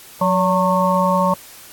harmonic tone with a mistuned harmonic, 182.1 Hz, F#3, 27 cents flat, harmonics 1 / 3 / 5 / 6, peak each -19 / -19 / -19 / -19 dBFS, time 0.21-1.34 s, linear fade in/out 5 ms, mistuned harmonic 3, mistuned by +70 cents, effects white hiss -41 dBFS RMS until 1.72 s + AAC 64 kbps

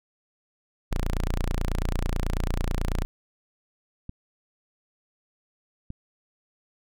sawtooth tone, 29.14 Hz, A#0, in tune, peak -20 dBFS, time 0.91-3.05 s, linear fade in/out 0 ms
clicks, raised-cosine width 5 ms, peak -23 dBFS, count 2, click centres 4.094 / 5.904 s
effects none

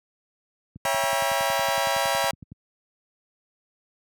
click train, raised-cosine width 5 ms, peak -26 dBFS, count 20, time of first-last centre 0.76-2.519 s, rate 10.8 Hz
sawtooth chord, C# diminished seventh, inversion none, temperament just, 554.4 / 665.2 / 798.3 / 957.9 Hz, C#5 / E5 / G5 / Bb5, 0 / +16 / +31 / +47 cents, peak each -24 dBFS, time 0.85-2.31 s, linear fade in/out 2 ms
effects high-pass 100 Hz 12 dB/octave

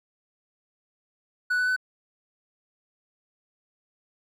triangle tone with pitch steps, 1480 / 1492.9 / 1505.9 Hz, F#6 / F#6 / F#6, 0 / +15 / +30 cents, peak -20 dBFS, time 1.5-1.764 s, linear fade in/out 10 ms, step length 88 ms, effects none

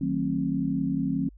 sine chord, D# diminished seventh, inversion none, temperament just, 155.56 / 186.68 / 224 / 268.8 Hz, D#3 / F#3 / A3 / C4, 0 / +16 / +31 / +47 cents, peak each -31 / -30 / -32 / -27 dBFS, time 0.01-1.29 s, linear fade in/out 5 ms, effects added 50 Hz sine -47 dBFS peak until 1.37 s

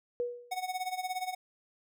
sine tone with exponential decay, 484.3 Hz, B4, 34 cents flat, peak -27 dBFS, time 0.2-0.61 s, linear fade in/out 0 ms, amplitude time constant 89 ms
square tone with tremolo, 740 Hz, F#5, in tune, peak -31 dBFS, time 0.51-1.35 s, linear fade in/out 10 ms, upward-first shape sine, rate 17 Hz, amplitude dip 80%
effects none

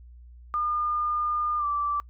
sine tone with pitch glide, 1211 to 1165.7 Hz, D#6 to D6, -47 to -13 cents, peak -24 dBFS, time 0.54-2 s, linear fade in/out 0 ms, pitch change -66 cents, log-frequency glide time 1.58-1.65 s, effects noise-tail reverb RT60 0.1 s tail -24 dB re dry + added 60 Hz sine -45 dBFS peak until 2.09 s

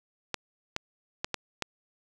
clicks, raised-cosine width 0.2 ms, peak -12 dBFS, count 5, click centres 0.343 / 0.764 / 1.245 / 1.343 / 1.623 s, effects 7-bit

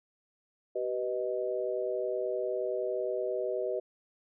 sine chord, G augmented, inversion none, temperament equal with one note detuned, 383.3 / 493.9 / 622.3 Hz, G4 / B4 / D#5, -39 / 0 / 0 cents, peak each -34 dBFS, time 0.75-3.8 s, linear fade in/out 10 ms, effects none

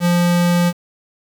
square tone, 174.61 Hz, F3, in tune, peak -13 dBFS, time 0-0.73 s, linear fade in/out 50 ms, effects 7-bit

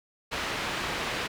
white low-pass noise, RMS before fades -32 dBFS, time 0.31-1.28 s, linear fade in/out 20 ms, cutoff 2700 Hz, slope 12 dB/octave, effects none

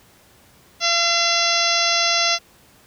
harmonic tone with a mistuned harmonic, 682 Hz, F5, 41 cents flat, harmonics 1 / 2 / 3 / 4 / 5 / 6 / 7 / 8 / 9, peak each -25 / -25 / -25 / -25 / -25 / -25 / -25 / -25 / -25 dBFS, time 0.8-2.39 s, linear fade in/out 50 ms, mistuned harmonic 8, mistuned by -17 cents, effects pink hiss -52 dBFS RMS until 2.86 s + high-pass 60 Hz 12 dB/octave

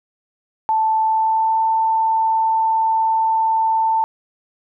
sine tone with pitch glide, 880 to 890.7 Hz, A5 to A5, 0 to +21 cents, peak -14 dBFS, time 0.69-4.04 s, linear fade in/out 0 ms, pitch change +21 cents, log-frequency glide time 1.03-1.62 s, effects none

